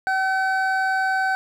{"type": "tone pair together", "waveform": "triangle", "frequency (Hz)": [763, 1525], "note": ["G5", "G6"], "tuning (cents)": [-47, -48], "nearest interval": "octave", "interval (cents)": 1199, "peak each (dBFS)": [-20, -20], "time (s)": [0.07, 1.35], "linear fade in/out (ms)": 0, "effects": []}